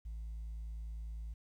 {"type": "tone", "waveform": "sine", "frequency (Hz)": 55, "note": "A1", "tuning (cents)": 0, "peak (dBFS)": -38, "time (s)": [0.05, 1.34], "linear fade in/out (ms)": 10, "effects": ["tanh soft clip ceiling -39 dBFS", "12-bit"]}